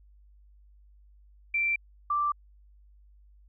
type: tone pair in turn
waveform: sine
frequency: 2349 / 1174.5 Hz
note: D7 / D6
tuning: 0 / 0 cents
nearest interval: octave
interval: 1200 cents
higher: first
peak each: -24 dBFS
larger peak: neither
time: 1.54-1.76 / 2.1-2.32 s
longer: neither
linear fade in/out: 5 ms
effects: added 50 Hz sine -54 dBFS peak until 3.48 s